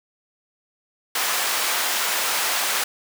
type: high-pass noise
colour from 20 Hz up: pink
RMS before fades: -23 dBFS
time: 1.15-2.84 s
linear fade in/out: 5 ms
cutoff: 870 Hz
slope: 12 dB/octave
effects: none